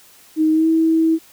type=tone with pitch glide; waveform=sine; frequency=313.5 to 323.4 Hz; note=D#4 to E4; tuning=+13 to -33 cents; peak=-12 dBFS; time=0.36-1.19 s; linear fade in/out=50 ms; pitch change=+54 cents; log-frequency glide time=0.52-0.67 s; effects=white hiss -48 dBFS RMS until 1.32 s